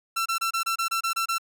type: tone bursts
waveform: sawtooth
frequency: 1347 Hz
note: E6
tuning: 37 cents sharp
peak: -20 dBFS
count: 10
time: 0.16-1.383 s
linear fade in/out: 10 ms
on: 98 ms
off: 27 ms
effects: none